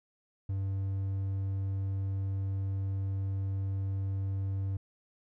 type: tone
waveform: triangle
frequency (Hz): 97.1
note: G2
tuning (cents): -16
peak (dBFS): -28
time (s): 0.49-4.77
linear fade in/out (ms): 5
effects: none